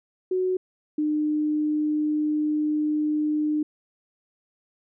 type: tone pair in turn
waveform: sine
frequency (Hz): 370 / 302.6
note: F#4 / D#4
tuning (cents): 0 / -48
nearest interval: minor third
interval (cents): 348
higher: first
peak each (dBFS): -21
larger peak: neither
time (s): 0.31-0.57 / 0.98-3.63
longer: second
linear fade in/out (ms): 5
effects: none